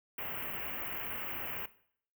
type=band-stop noise; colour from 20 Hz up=white; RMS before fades=-39 dBFS; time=0.18-1.66 s; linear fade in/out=5 ms; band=3000 to 14000 Hz; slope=96 dB/octave; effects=noise-tail reverb RT60 0.6 s tail -18 dB re dry